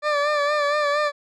20% pulse tone with vibrato, 587.3 Hz, D5, in tune, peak -14 dBFS, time 0.02-1.12 s, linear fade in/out 50 ms, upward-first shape sine, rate 4.3 Hz, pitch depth 45 cents each way, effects low-pass 4000 Hz 12 dB/octave

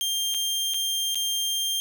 sawtooth tone with dropouts, 3189 Hz, G7, 29 cents sharp, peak -21 dBFS, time 0.01-1.8 s, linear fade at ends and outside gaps 0 ms, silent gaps 0.341-0.346 / 0.737-0.743 / 1.146-1.155 s, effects none

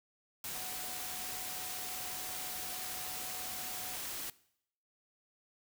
sine tone in noise, 740 Hz, F#5, in tune, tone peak -50 dBFS, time 0.55-3.96 s, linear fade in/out 2 ms, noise white, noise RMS -41 dBFS, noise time 0.44-4.3 s, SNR -12 dB, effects noise-tail reverb RT60 0.7 s tail -20 dB re dry

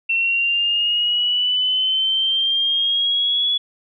sine linear sweep, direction up, 2700 to 3399 Hz, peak -16 dBFS, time 0.09-3.58 s, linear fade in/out 10 ms, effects none

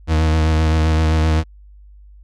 40% pulse tone with vibrato, 79 Hz, D#2, 27 cents sharp, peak -12 dBFS, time 0.07-1.44 s, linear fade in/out 50 ms, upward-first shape sine, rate 7.7 Hz, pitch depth 26 cents each way, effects added 50 Hz sine -40 dBFS peak until 2.23 s + low-pass 6000 Hz 12 dB/octave

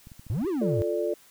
clicks, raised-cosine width 5 ms, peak -33 dBFS, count 8, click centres 0.071 / 0.118 / 0.195 / 0.267 / 0.301 / 0.37 / 0.416 / 0.448 s
triangle exponential two-way sweep, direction up then down, 92.5 to 411.7 to 92.5 Hz, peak -23 dBFS, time 0.3-0.82 s, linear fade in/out 0 ms, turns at 0.48 s
sine chord, D minor, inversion first, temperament equal, 349.2 / 440 / 587.3 Hz, F4 / A4 / D5, 0 / 0 / 0 cents, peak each -29 dBFS, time 0.61-1.14 s, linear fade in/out 5 ms
effects white hiss -56 dBFS RMS until 1.3 s

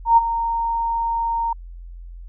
sine tone with ADSR envelope, 924 Hz, A#5, 16 cents flat, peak -7 dBFS, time 0.05-1.53 s, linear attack 120 ms, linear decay 26 ms, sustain -12 dB, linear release 4 ms, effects added 43 Hz sine -34 dBFS peak until 2.28 s

